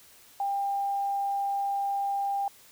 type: tone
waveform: sine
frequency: 797 Hz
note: G5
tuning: 28 cents sharp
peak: -26 dBFS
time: 0.4-2.48 s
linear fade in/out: 2 ms
effects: white hiss -55 dBFS RMS until 2.71 s